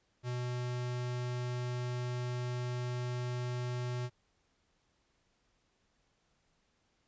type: tone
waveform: square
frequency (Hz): 123.47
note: B2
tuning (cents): 0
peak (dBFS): -35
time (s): 0.23-4.1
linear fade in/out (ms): 50
effects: pink hiss -75 dBFS RMS until 7.07 s + resampled to 16000 Hz